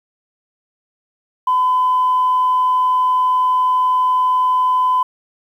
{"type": "tone", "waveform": "sine", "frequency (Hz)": 1011, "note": "B5", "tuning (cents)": 40, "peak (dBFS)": -11, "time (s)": [1.47, 5.03], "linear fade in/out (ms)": 5, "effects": ["tanh soft clip ceiling -8 dBFS", "8-bit"]}